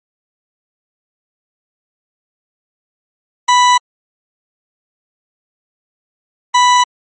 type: tone pair in turn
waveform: 40% pulse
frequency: 987.8 / 987.8 Hz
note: B5 / B5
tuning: 0 / 0 cents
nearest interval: unison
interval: 0 cents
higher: neither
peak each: -6 dBFS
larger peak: neither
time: 3.48-3.78 / 6.54-6.84 s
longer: neither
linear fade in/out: 10 ms
effects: MP3 32 kbps